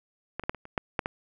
clicks, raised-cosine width 0.5 ms, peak -17 / -22 / -11 / -27 / -29 / -11 / -10 / -14 dBFS, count 8, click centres 0.396 / 0.437 / 0.495 / 0.547 / 0.654 / 0.778 / 0.992 / 1.059 s, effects none

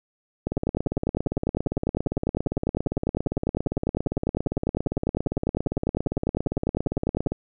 two click trains, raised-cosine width 2 ms, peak -10 / -12 dBFS, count 69 / 120, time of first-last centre 0.47-7.27 / 0.52-7.32 s, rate 10 / 17.5 Hz, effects none

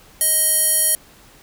square tone with band-pass filter, 627 Hz, D#5, 13 cents sharp, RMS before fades -17 dBFS, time 0.21-0.95 s, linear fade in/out 0 ms, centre 11000 Hz, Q 5.8, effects pink hiss -48 dBFS RMS until 1.42 s

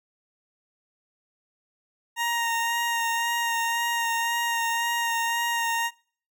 20% pulse tone with vibrato, 932.3 Hz, A#5, in tune, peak -19 dBFS, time 2.16-5.91 s, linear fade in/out 50 ms, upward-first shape sine, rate 1.9 Hz, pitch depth 17 cents each way, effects noise-tail reverb RT60 0.5 s tail -26 dB re dry

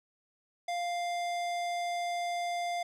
sine tone with hard clipping, 698.5 Hz, F5, in tune, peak -33 dBFS, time 0.68-2.83 s, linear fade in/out 5 ms, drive 17 dB, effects none

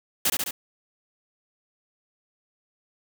white noise with echo, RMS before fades -22 dBFS, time 0.25-0.3 s, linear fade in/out 5 ms, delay 70 ms, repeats 3, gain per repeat -3 dB, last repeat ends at 0.51 s, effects none

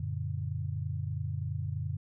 sine chord, Gb augmented, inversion none, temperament just, 92.5 / 115.62 / 144.53 Hz, Gb2 / Bb2 / D3, 0 / -14 / -27 cents, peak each -35 / -37 / -36 dBFS, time 0-1.97 s, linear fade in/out 5 ms, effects none

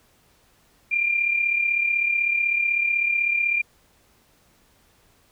sine tone pair together, 2386 / 2422 Hz, D7 / D#7, +27 / -47 cents, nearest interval unison, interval 26 cents, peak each -20 / -27 dBFS, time 0.91-3.62 s, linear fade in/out 10 ms, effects pink hiss -60 dBFS RMS until 5.31 s

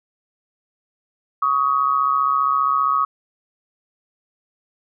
sine tone pair together, 1123 / 1258.1 Hz, C#6 / D#6, +22 / +19 cents, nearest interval major second, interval 197 cents, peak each -19 / -18 dBFS, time 1.42-3.05 s, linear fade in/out 5 ms, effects none

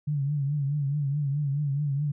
sine tone with vibrato, 143.1 Hz, D3, 45 cents flat, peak -24 dBFS, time 0.07-2.12 s, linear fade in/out 10 ms, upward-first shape triangle, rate 4.7 Hz, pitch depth 97 cents each way, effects none

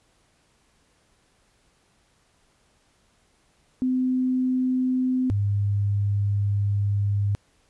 sine tone pair in turn, 255.8 / 101.31 Hz, C4 / G#2, -39 / -42 cents, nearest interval octave + major third, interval 1603 cents, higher first, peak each -20 dBFS, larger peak neither, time 3.82-5.3 / 5.3-7.35 s, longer second, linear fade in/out 0 ms, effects pink hiss -64 dBFS RMS until 7.69 s + resampled to 24000 Hz

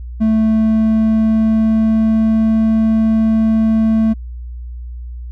triangle tone with pitch glide, 220 to 221.5 Hz, A3 to A3, 0 to +12 cents, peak -8 dBFS, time 0.2-4.14 s, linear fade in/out 20 ms, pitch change +12 cents, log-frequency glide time 0.43-2.63 s, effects added 60 Hz sine -25 dBFS peak until 5.31 s

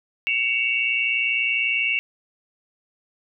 sine tone cluster, 2242 / 2650 / 2770 Hz, C#7 / E7 / F7, +19 / +9 / -15 cents, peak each -24 dBFS, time 0.27-1.99 s, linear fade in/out 0 ms, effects none

